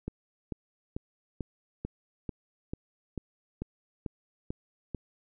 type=click train; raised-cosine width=3 ms; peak=-21 dBFS; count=12; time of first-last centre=0.08-4.947 s; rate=2.26 Hz; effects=none